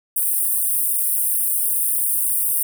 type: high-pass noise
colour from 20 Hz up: pink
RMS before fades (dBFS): -20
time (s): 0.16-2.63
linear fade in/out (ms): 5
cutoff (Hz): 8800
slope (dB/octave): 96
effects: none